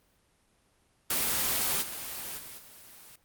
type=noise with level steps; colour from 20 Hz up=white; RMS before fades=-28 / -38 / -44 / -51 dBFS; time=1.1-3.16 s; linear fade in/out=5 ms; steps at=1.81 / 2.37 / 2.57 s; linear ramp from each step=20 ms; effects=pink hiss -68 dBFS RMS until 3.24 s + Opus 24 kbps